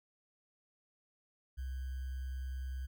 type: tone with sample-and-hold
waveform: sine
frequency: 65 Hz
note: C2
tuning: 11 cents flat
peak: -37 dBFS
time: 1.57-2.87 s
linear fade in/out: 20 ms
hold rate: 1575 Hz
effects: none